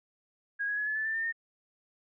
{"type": "tone with pitch steps", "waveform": "sine", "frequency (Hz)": [1641, 1666.8, 1693, 1719.6, 1746.6, 1774.1, 1802, 1830.3], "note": ["G#6", "G#6", "G#6", "A6", "A6", "A6", "A6", "A#6"], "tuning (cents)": [-21, 6, 33, -40, -13, 14, 41, -32], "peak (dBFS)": -29, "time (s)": [0.59, 1.326], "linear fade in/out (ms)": 20, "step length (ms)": 92, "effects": []}